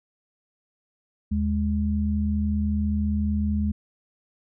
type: tone pair together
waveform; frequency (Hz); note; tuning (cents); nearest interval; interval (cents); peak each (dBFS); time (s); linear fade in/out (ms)
sine; 77.78 / 208.1; D#2 / G#3; 0 / +4; octave + perfect fourth; 1704; -24; 1.31-3.72; 10
effects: none